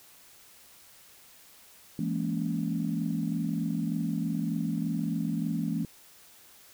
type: chord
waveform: sine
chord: A# half-diminished seventh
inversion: second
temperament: just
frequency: 167.82 / 209.8 / 233.1 / 279.7 Hz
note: E3 / G#3 / A#3 / C#4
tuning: +31 / +18 / 0 / +16 cents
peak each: -31 / -33 / -33 / -34 dBFS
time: 1.99-5.85 s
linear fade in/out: 2 ms
effects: tanh soft clip ceiling -17 dBFS + white hiss -55 dBFS RMS until 6.73 s